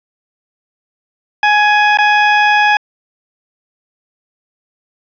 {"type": "tone with dropouts", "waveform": "20% pulse", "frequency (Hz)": 836, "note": "G#5", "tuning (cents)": 11, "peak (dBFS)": -3, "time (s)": [1.43, 2.77], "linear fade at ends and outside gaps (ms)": 2, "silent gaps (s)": [1.973, 1.986], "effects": ["resampled to 11025 Hz", "7-bit"]}